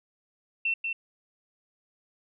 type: tone with echo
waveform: sine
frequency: 2698 Hz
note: E7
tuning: 40 cents sharp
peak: -24 dBFS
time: 0.65-0.74 s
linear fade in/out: 5 ms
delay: 190 ms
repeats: 1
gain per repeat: -4 dB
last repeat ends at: 0.93 s
effects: none